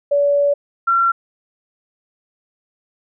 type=tone pair in turn; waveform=sine; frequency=572 / 1364.2 Hz; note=D5 / F6; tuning=-46 / -41 cents; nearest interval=octave + minor third; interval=1505 cents; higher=second; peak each=-12 dBFS; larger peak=neither; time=0.11-0.54 / 0.87-1.12 s; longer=first; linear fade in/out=10 ms; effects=none